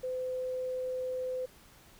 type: tone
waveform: sine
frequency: 510 Hz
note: C5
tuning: 44 cents flat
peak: -32 dBFS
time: 0.03-1.46 s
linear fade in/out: 10 ms
effects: pink hiss -58 dBFS RMS until 1.99 s